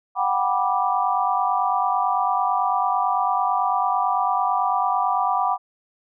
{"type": "chord", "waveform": "sine", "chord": "G major seventh", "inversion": "third", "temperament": "just", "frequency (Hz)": [735, 784, 980, 1176], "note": ["F#5", "G5", "B5", "D6"], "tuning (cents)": [-12, 0, -14, 2], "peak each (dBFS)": -24, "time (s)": [0.15, 5.58], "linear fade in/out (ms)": 50, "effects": []}